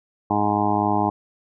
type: harmonic tone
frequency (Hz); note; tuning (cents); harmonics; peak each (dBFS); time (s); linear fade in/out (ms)
103.83; G#2; 0; 1 / 2 / 3 / 4 / 6 / 7 / 8 / 9 / 10; -29 / -26 / -25 / -30 / -31 / -26 / -23 / -28 / -29; 0.3-1.1; 5
effects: none